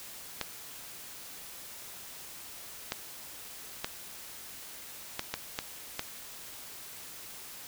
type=clicks; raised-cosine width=0.2 ms; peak=-14 dBFS; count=7; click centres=0.413 / 2.921 / 3.845 / 5.194 / 5.34 / 5.589 / 5.994 s; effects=white hiss -46 dBFS RMS until 7.67 s